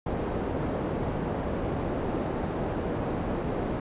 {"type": "low-pass noise", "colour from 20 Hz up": "white", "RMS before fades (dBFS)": -30, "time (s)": [0.06, 3.8], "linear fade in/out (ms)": 5, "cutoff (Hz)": 500, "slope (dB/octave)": 12, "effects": ["resampled to 8000 Hz"]}